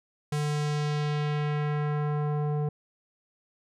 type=tone with low-pass filter sweep; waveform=square; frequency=148.6 Hz; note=D3; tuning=21 cents sharp; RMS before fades=-28 dBFS; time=0.32-2.69 s; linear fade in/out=5 ms; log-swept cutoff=10000 to 650 Hz; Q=1.1; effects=none